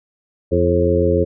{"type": "harmonic tone with a mistuned harmonic", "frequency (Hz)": 86.4, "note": "F2", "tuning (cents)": -18, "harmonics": [1, 2, 3, 4, 5, 6], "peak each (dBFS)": [-19, -23, -24, -20, -18, -19], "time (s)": [0.51, 1.25], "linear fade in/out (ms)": 20, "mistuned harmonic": 6, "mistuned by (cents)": 60, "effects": []}